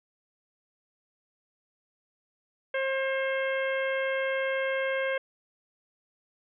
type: harmonic tone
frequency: 534 Hz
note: C5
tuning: 35 cents sharp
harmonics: 1 / 2 / 3 / 4 / 5 / 6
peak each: -28 / -39 / -33 / -35 / -42 / -44 dBFS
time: 2.74-5.18 s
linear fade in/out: 5 ms
effects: none